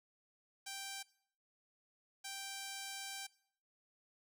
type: tone bursts at uneven times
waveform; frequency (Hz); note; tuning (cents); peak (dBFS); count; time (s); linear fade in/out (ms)
5% pulse; 784; G5; 0; -32; 2; 0.66-1.03 / 2.24-3.27; 10
effects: noise-tail reverb RT60 0.6 s tail -21 dB re dry